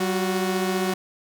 sawtooth tone pair together, 190.8 / 366.5 Hz, G3 / F#4, -47 / -16 cents, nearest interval major seventh, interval 1131 cents, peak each -21 dBFS, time 0-0.94 s, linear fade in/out 5 ms, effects none

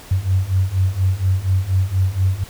sine beating tone pair, 91.9 / 96.1 Hz, F#2 / G2, -11 / -34 cents, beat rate 4.2 Hz, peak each -19 / -17 dBFS, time 0.11-2.44 s, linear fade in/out 5 ms, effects pink hiss -40 dBFS RMS until 2.49 s

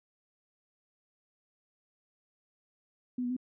sine tone with pitch steps, 249.5 / 244.2 / 253.1 Hz, B3 / B3 / B3, +18 / -19 / +43 cents, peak -30 dBFS, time 3.18-3.366 s, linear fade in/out 5 ms, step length 62 ms, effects none

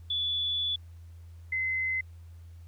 sine tone pair in turn, 3446 / 2053 Hz, A7 / C7, -37 / -33 cents, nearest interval major sixth, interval 896 cents, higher first, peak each -27 dBFS, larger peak neither, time 0.1-0.76 / 1.52-2.01 s, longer first, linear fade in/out 5 ms, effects added 84 Hz sine -45 dBFS peak until 2.67 s + pink hiss -67 dBFS RMS until 2.67 s

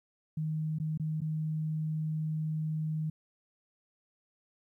sine tone with dropouts, 156 Hz, D#3, 5 cents sharp, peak -30 dBFS, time 0.37-3.1 s, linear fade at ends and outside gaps 5 ms, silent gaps 0.786-0.799 / 0.976-0.997 / 1.206-1.216 s, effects 12-bit

